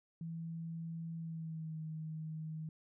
sine tone with pitch glide, 164.81 to 157.46 Hz, E3 to D#3, 0 to +21 cents, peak -40 dBFS, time 0.21-2.69 s, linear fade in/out 2 ms, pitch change -79 cents, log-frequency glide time 1.16-1.8 s, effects none

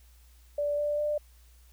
sine tone with pitch steps, 583 / 589.1 / 595.3 Hz, D5 / D5 / D5, -13 / +5 / +23 cents, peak -26 dBFS, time 0.58-1.18 s, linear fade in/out 5 ms, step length 200 ms, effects added 60 Hz sine -54 dBFS peak until 1.72 s + white hiss -64 dBFS RMS until 1.72 s

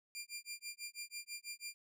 15% pulse tone with tremolo, 2389 Hz, D7, 29 cents sharp, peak -35 dBFS, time 0.15-1.74 s, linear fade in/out 0 ms, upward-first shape sine, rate 6.1 Hz, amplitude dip 100%, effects none

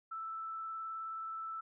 sine tone with vibrato, 1321 Hz, E6, 3 cents sharp, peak -39 dBFS, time 0.11-1.61 s, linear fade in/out 10 ms, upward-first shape sine, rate 19 Hz, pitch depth 11 cents each way, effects none

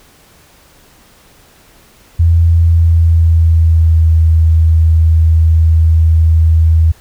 sine tone with pitch glide, 83.6 to 80.8 Hz, E2 to E2, +25 to -34 cents, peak -5 dBFS, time 2.19-6.92 s, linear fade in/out 10 ms, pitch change -59 cents, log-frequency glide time 2.58-4.14 s, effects pink hiss -45 dBFS RMS until 7 s

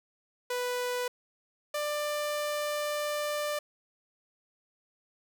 sawtooth tone pair in turn, 493.9 / 593 Hz, B4 / D5, 0 / +17 cents, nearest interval minor third, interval 317 cents, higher second, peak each -26 dBFS, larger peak neither, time 0.5-1.08 / 1.74-3.59 s, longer second, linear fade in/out 5 ms, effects none

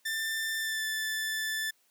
sawtooth tone with pitch glide, 1783 to 1755.4 Hz, A6 to A6, +22 to -5 cents, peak -27 dBFS, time 0.05-1.71 s, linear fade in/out 10 ms, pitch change -27 cents, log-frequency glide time 0.58-0.85 s, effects white hiss -69 dBFS RMS until 1.9 s + high-pass 200 Hz 12 dB/octave

